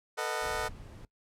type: chord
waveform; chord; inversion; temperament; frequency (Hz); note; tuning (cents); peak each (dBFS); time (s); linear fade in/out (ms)
20% pulse; B dominant seventh; third; just; 444.5 / 493.9 / 617.4 / 740.8; A4 / B4 / D#5 / F#5; +18 / 0 / -14 / +2; -31 / -34 / -32 / -33; 0.17-0.69; 20
type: noise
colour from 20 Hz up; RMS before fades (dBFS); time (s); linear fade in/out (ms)
brown; -46; 0.41-1.05; 2
effects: noise-tail reverb RT60 0.1 s tail -20 dB re dry + low-pass 12000 Hz 12 dB/octave